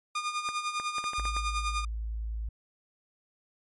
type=tone with tremolo; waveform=sawtooth; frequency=1216 Hz; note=D#6; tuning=40 cents flat; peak=-24 dBFS; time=0.15-1.85 s; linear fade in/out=5 ms; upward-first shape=sine; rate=10 Hz; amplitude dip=65%
type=clicks; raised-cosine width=0.5 ms; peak=-25 dBFS; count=8; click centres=0.489 / 0.799 / 0.983 / 1.041 / 1.134 / 1.197 / 1.254 / 1.366 s
type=tone; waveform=sine; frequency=55 Hz; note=A1; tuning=in tune; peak=-31 dBFS; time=1.18-2.49 s; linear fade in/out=5 ms
effects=low-pass 9000 Hz 12 dB/octave + MP3 48 kbps